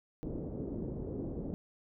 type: low-pass noise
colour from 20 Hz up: white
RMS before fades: -39 dBFS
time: 0.23-1.54 s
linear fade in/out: 0 ms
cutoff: 410 Hz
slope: 24 dB/octave
effects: none